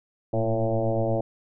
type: tone with frequency modulation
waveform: sine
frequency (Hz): 337.1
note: E4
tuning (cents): +39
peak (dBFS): -21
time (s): 0.33-1.21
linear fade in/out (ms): 5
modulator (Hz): 111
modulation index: 3.2
effects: none